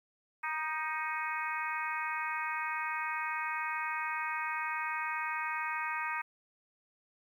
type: harmonic tone with a mistuned harmonic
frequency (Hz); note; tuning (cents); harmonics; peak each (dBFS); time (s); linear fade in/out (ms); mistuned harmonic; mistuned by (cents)
313.5; D#4; +13; 3 / 4 / 5 / 6 / 7 / 8; -38 / -39 / -40 / -41 / -41 / -42; 0.43-6.22; 10; 4; -30
effects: 11-bit